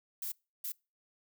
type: noise bursts at uneven times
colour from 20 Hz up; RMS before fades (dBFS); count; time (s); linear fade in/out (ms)
violet; -38; 2; 0.22-0.32 / 0.64-0.72; 5
effects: noise-tail reverb RT60 0.3 s tail -26 dB re dry